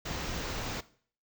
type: band-stop noise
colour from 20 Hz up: pink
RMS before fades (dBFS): -36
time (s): 0.05-0.81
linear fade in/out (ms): 10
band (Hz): 7100 to 16000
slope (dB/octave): 48
effects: noise-tail reverb RT60 0.5 s tail -18 dB re dry